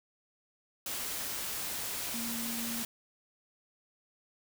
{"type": "tone in noise", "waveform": "sine", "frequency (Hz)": 232.1, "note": "A#3", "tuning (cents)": -7, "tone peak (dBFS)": -38, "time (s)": [2.14, 2.83], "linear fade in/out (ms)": 2, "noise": "white", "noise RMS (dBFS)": -37, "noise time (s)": [0.86, 2.85], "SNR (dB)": -4, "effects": []}